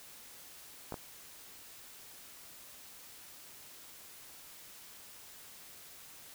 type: clicks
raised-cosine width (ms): 1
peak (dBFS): -25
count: 2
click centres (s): 0.923 / 0.942
effects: white hiss -53 dBFS RMS until 6.34 s